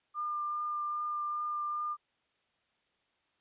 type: tone with vibrato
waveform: sine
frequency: 1200 Hz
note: D6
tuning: 37 cents sharp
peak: -32 dBFS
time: 0.14-1.97 s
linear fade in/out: 50 ms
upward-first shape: triangle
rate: 2.5 Hz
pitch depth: 12 cents each way
effects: white hiss -75 dBFS RMS until 3.4 s + resampled to 8000 Hz